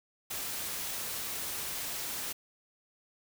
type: noise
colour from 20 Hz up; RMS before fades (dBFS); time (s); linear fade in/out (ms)
white; -37; 0.3-2.33; 10
effects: none